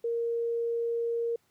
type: tone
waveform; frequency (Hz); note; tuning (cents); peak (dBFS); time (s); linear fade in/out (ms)
sine; 466.2; A#4; 0; -27; 0.04-1.36; 5
effects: pink hiss -70 dBFS RMS until 1.5 s + high-pass 100 Hz 12 dB/octave